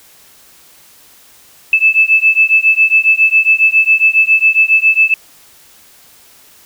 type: beating tone pair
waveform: sine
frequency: 2620 / 2627.3 Hz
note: E7 / E7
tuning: -11 / -6 cents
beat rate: 7.3 Hz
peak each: -10 dBFS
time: 1.73-5.14 s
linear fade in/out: 2 ms
effects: white hiss -44 dBFS RMS until 6.65 s